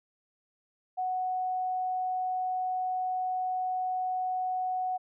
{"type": "tone", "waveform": "sine", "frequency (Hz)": 740, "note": "F#5", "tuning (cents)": 0, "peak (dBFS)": -28, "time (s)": [0.97, 4.98], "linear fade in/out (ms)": 20, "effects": []}